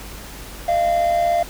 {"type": "tone pair together", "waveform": "triangle", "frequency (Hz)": [612.3, 689], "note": ["D#5", "F5"], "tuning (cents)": [-28, -24], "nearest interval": "major second", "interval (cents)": 204, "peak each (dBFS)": [-22, -14], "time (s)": [0.68, 1.43], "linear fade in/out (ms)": 5, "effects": ["added 50 Hz sine -37 dBFS peak until 1.49 s", "pink hiss -37 dBFS RMS until 1.49 s"]}